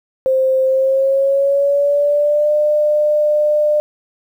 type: tone with pitch glide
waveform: sine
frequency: 525 to 599.6 Hz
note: C5 to D5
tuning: +6 to +36 cents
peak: -11 dBFS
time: 0.26-3.8 s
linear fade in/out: 0 ms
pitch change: +230 cents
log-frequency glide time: 0.66-2.52 s
effects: 8-bit